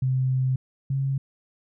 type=tone pair in turn; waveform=sine; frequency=130 / 135.88 Hz; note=C3 / C#3; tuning=-11 / -34 cents; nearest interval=minor second; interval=77 cents; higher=second; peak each=-20 / -22 dBFS; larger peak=first; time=0.02-0.56 / 0.9-1.18 s; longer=first; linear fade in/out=5 ms; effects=none